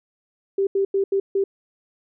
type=tone bursts at uneven times; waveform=sine; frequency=392 Hz; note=G4; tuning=in tune; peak=-17 dBFS; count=5; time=0.58-0.67 / 0.75-0.85 / 0.94-1.04 / 1.12-1.2 / 1.35-1.44 s; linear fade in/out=5 ms; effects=none